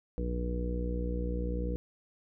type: harmonic tone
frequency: 60.3 Hz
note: B1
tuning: 41 cents flat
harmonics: 1 / 2 / 3 / 4 / 5 / 6 / 7 / 8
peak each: -32 / -45 / -38 / -48 / -41 / -49 / -48 / -39 dBFS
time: 0.18-1.76 s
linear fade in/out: 0 ms
effects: none